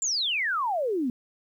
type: exponential sweep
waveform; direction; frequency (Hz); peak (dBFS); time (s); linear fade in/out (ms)
sine; down; 7459 to 233.1; -24; 0.02-1.1; 2
effects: 10-bit